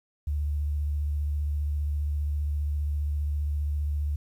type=tone with vibrato; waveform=sine; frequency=73.5 Hz; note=D2; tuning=2 cents sharp; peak=-25 dBFS; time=0.27-4.16 s; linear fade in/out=5 ms; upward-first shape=square; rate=15 Hz; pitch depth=21 cents each way; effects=10-bit